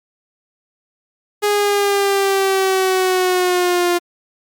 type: exponential sweep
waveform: sawtooth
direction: down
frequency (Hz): 415.3 to 349.2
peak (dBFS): -10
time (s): 1.42-3.99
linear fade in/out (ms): 20
effects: Opus 48 kbps